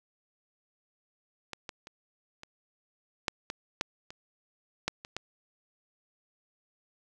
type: clicks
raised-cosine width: 0.2 ms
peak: -20 / -21 / -28 / -27 / -10 / -17 / -11 / -26 / -11 / -25 / -17 dBFS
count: 11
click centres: 1.533 / 1.692 / 1.871 / 2.434 / 3.282 / 3.501 / 3.811 / 4.105 / 4.88 / 5.049 / 5.166 s
effects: none